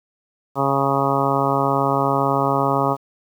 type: harmonic tone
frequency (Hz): 137.9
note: C#3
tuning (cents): -9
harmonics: 1 / 2 / 3 / 4 / 5 / 6 / 7 / 8 / 9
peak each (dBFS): -25 / -25 / -25 / -25 / -25 / -25 / -25 / -25 / -25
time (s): 0.55-2.97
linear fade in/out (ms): 50
effects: 8-bit